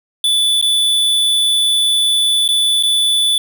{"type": "tone with dropouts", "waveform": "square", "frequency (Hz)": 3475, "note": "A7", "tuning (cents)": -22, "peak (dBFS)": -12, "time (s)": [0.24, 3.38], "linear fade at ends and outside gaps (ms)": 2, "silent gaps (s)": [[0.614, 0.625], [2.479, 2.488], [2.827, 2.834]], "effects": []}